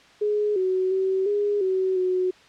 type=tone with pitch steps; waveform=sine; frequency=418.4 / 373.2 / 380.6 / 411 / 376.6 / 367.9 Hz; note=G#4 / F#4 / F#4 / G#4 / F#4 / F#4; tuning=+13 / +15 / +49 / -18 / +31 / -10 cents; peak=-20 dBFS; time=0.21-2.31 s; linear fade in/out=10 ms; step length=350 ms; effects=white hiss -52 dBFS RMS until 2.48 s + low-pass 4000 Hz 12 dB/octave